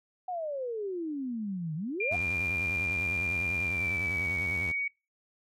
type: exponential two-way sweep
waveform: sine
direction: down then up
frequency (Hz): 750 to 150 to 750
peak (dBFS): -31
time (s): 0.28-2.16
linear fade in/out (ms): 5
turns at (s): 1.75
type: tone with pitch glide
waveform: sine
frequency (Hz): 2393 to 2246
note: D7 to C#7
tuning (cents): +32 to +22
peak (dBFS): -28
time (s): 2-4.88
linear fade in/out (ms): 5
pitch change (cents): -110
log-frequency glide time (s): 3.62-4.33
type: tone with vibrato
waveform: sawtooth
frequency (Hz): 88.9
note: F2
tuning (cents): +31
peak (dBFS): -32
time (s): 2.11-4.72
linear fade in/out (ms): 10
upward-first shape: square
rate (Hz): 10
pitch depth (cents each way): 170
effects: noise-tail reverb RT60 0.3 s tail -24 dB re dry + MP3 64 kbps